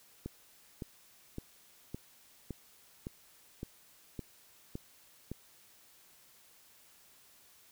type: click train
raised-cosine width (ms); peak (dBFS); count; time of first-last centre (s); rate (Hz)
3; -26; 10; 0.26-5.316; 1.78
effects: white hiss -62 dBFS RMS until 7.71 s